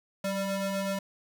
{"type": "ring-modulated tone", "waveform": "40% pulse", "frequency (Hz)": 392, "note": "G4", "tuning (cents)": 0, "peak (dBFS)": -25, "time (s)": [0.24, 0.99], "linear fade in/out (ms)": 5, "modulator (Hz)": 200, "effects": []}